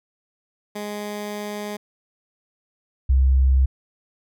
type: tone pair in turn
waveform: 15% pulse / sine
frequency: 207.7 / 65.9 Hz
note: G#3 / C2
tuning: 0 / +13 cents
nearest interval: octave + minor sixth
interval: 1987 cents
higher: first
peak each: -22 / -13 dBFS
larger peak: second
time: 0.75-1.77 / 3.09-3.66 s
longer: first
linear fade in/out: 10 ms
effects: none